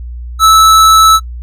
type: tone with hard clipping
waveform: sine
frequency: 1308 Hz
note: E6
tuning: 14 cents flat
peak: -4 dBFS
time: 0.39-1.2 s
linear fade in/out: 50 ms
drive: 17 dB
effects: noise-tail reverb RT60 0.1 s tail -23 dB re dry + added 60 Hz sine -21 dBFS peak until 1.42 s